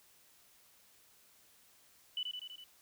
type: tone with echo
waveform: sine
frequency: 2981 Hz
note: F#7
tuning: 12 cents sharp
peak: -34 dBFS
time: 2.17-2.23 s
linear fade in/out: 2 ms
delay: 82 ms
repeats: 5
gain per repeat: -3 dB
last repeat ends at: 2.64 s
effects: white hiss -65 dBFS RMS until 2.81 s